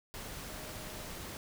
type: tone in noise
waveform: sine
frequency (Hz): 618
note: D#5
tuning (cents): -12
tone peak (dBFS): -53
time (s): 0.49-1.08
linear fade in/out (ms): 0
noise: pink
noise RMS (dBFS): -44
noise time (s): 0.14-1.37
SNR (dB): -12
effects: none